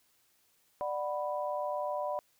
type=chord; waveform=sine; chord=B minor; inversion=first; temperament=just; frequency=592.7 / 740.8 / 987.8 Hz; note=D5 / F#5 / B5; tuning=+16 / +2 / 0 cents; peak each=-34 / -38 / -37 dBFS; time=0.81-2.19 s; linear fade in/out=0 ms; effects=white hiss -70 dBFS RMS until 2.39 s